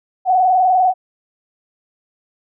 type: tone with vibrato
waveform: sine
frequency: 740 Hz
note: F#5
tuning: in tune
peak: -10 dBFS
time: 0.25-0.94 s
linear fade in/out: 50 ms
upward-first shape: square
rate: 20 Hz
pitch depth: 44 cents each way
effects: none